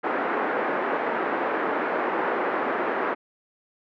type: band-pass noise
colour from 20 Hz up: pink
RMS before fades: -26 dBFS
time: 0.03-3.15 s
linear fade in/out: 20 ms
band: 300 to 1800 Hz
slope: 24 dB/octave
effects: none